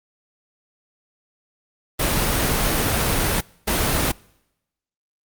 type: noise bursts at uneven times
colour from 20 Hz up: pink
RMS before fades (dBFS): -20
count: 2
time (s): 1.99-3.41 / 3.67-4.12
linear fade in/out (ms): 10
effects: noise-tail reverb RT60 0.9 s tail -25 dB re dry + Opus 32 kbps